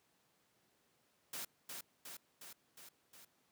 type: noise with echo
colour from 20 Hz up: white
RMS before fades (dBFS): -44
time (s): 1.33-1.45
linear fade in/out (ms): 5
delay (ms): 360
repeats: 5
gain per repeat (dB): -3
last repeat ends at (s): 3.25
effects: pink hiss -75 dBFS RMS until 3.51 s + high-pass 150 Hz 12 dB/octave